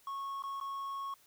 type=tone with dropouts; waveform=triangle; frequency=1100 Hz; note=C#6; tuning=14 cents flat; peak=-35 dBFS; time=0.07-1.14 s; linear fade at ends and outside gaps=2 ms; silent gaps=0.423-0.437 / 0.601-0.611 s; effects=white hiss -65 dBFS RMS until 1.26 s